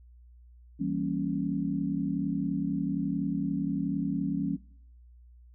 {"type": "chord", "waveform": "sine", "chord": "E diminished seventh", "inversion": "none", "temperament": "equal", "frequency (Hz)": [164.81, 196, 233.1, 277.2], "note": ["E3", "G3", "Bb3", "Db4"], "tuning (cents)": [0, 0, 0, 0], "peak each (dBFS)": [-34, -33, -36, -31], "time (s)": [0.79, 4.57], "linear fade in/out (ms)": 20, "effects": ["noise-tail reverb RT60 0.6 s tail -21 dB re dry", "added 60 Hz sine -51 dBFS peak until 5.54 s"]}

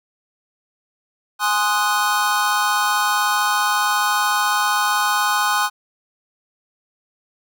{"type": "chord", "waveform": "square", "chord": "Ab dominant seventh", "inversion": "none", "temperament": "equal", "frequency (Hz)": [830.6, 1046.5, 1244.5, 1480], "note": ["Ab5", "C6", "Eb6", "Gb6"], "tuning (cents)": [0, 0, 0, 0], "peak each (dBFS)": -23, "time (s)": [1.39, 5.7], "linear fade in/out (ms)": 50, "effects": []}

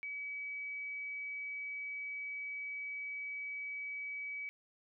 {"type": "tone", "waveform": "sine", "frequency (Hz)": 2280, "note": "C#7", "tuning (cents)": 48, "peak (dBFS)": -39, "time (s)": [0.03, 4.49], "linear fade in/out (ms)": 0, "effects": []}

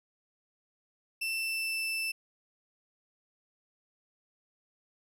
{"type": "tone with pitch glide", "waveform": "35% pulse", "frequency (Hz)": [2670, 2652], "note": ["E7", "E7"], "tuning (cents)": [22, 10], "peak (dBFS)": -29, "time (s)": [1.21, 2.12], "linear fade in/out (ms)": 10, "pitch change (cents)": -12, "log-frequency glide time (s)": [1.35, 1.85], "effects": []}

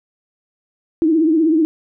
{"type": "tone with vibrato", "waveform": "sine", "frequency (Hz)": 319.3, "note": "D#4", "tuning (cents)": 45, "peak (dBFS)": -11, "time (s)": [1.02, 1.65], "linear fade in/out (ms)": 0, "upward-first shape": "triangle", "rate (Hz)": 16, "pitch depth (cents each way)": 110, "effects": []}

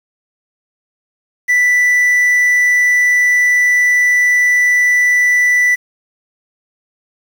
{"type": "tone with quantisation", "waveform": "triangle", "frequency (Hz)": 1975.5, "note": "B6", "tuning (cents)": 0, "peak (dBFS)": -7, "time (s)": [1.48, 5.76], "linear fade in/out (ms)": 20, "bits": 6, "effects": []}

